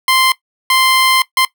15% pulse tone bursts at uneven times, 1044 Hz, C6, 4 cents flat, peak -3 dBFS, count 3, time 0.08-0.32 / 0.7-1.22 / 1.37-1.45 s, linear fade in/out 2 ms, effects noise-tail reverb RT60 0.1 s tail -17 dB re dry

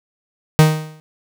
45% pulse tone with exponential decay, 155.56 Hz, D#3, in tune, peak -4 dBFS, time 0.59-1 s, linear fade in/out 0 ms, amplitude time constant 88 ms, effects none

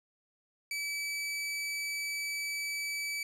sawtooth tone, 2300 Hz, D7, 37 cents flat, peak -30 dBFS, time 0.71-3.23 s, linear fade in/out 2 ms, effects low-pass 12000 Hz 12 dB/octave

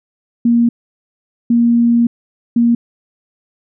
sine tone bursts at uneven times, 235.5 Hz, A#3, 18 cents sharp, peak -8 dBFS, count 3, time 0.45-0.69 / 1.5-2.07 / 2.56-2.75 s, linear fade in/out 5 ms, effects none

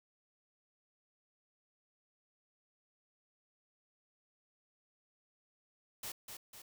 white noise with echo, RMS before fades -43 dBFS, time 6.03-6.12 s, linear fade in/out 5 ms, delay 250 ms, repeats 2, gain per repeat -5 dB, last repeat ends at 6.62 s, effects none

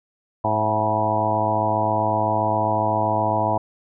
harmonic tone with a mistuned harmonic, 107.6 Hz, A2, 38 cents flat, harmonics 1 / 2 / 3 / 4 / 5 / 6 / 7 / 8 / 9, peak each -27 / -31 / -30 / -35 / -30 / -24 / -26 / -26 / -24 dBFS, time 0.44-3.58 s, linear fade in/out 5 ms, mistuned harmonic 6, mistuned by +36 cents, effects none

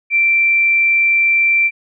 sine tone, 2349 Hz, D7, in tune, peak -10 dBFS, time 0.1-1.71 s, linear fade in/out 50 ms, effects none

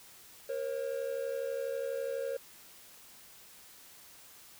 triangle tone pair together, 469.8 / 541.9 Hz, A#4 / C#5, +13 / -39 cents, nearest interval major second, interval 248 cents, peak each -35 / -33 dBFS, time 0.49-2.37 s, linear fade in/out 5 ms, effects white hiss -55 dBFS RMS until 4.59 s

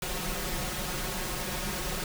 pink noise with comb filter, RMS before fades -33 dBFS, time 0.02-2.04 s, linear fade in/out 2 ms, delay 5.5 ms, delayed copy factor +0.9, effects none

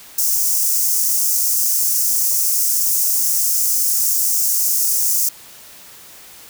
white high-pass noise, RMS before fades -17 dBFS, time 0.18-5.29 s, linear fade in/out 5 ms, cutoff 5400 Hz, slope 48 dB/octave, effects white hiss -41 dBFS RMS until 6.49 s

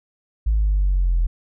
sine exponential sweep, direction down, 55.1 to 41.09 Hz, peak -14 dBFS, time 0.46-1.27 s, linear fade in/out 10 ms, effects tanh soft clip ceiling -12 dBFS

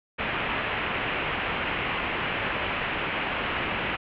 white low-pass noise, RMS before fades -29 dBFS, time 0.18-3.97 s, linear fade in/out 20 ms, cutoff 2900 Hz, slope 48 dB/octave, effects none

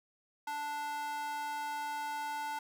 square tone with high-pass filter, 293.7 Hz, D4, in tune, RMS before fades -38 dBFS, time 0.47-2.59 s, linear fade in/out 5 ms, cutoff 1000 Hz, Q 5.9, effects none

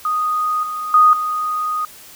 sine tone with level steps, 1241 Hz, D#6, 5 cents flat, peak -16 / -22 / -7 / -18 dBFS, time 0.05-1.85 s, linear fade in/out 2 ms, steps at 0.63 / 0.94 / 1.13 s, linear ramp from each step 2 ms, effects white hiss -41 dBFS RMS until 2.15 s

